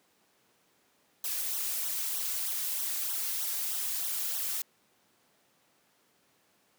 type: noise with flanger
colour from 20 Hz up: blue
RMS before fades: -33 dBFS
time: 1.24-4.62 s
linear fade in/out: 2 ms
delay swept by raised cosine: 0.41 to 3.11 ms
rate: 3.2 Hz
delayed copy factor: -0.85
effects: pink hiss -68 dBFS RMS until 6.78 s + high-pass 200 Hz 12 dB/octave